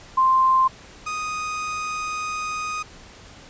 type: tone pair in turn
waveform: sine / 30% pulse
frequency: 1046.5 / 1244.5 Hz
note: C6 / D#6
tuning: 0 / 0 cents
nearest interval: minor third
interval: 300 cents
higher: second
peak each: -14 / -23 dBFS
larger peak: first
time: 0.17-0.68 / 1.06-2.83 s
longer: second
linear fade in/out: 10 ms
effects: pink hiss -45 dBFS RMS until 3.49 s + resampled to 16000 Hz